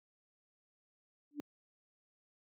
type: tone with exponential growth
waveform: sine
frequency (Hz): 292.4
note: D4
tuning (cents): -7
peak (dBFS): -33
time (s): 1.31-1.4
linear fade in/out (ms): 0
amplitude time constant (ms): 18
effects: high-pass 150 Hz 12 dB/octave